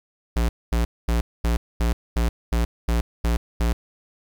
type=tone bursts; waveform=square; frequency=58 Hz; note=A#1; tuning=8 cents flat; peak=-19 dBFS; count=10; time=0.36-3.73 s; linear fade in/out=5 ms; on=130 ms; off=230 ms; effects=9-bit